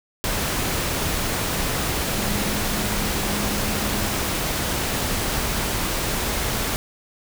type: tone in noise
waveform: sine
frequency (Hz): 206.9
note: G#3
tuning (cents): -6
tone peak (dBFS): -29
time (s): 2.18-4.07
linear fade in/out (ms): 0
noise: pink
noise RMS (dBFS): -24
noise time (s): 0.24-6.76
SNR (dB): -8
effects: none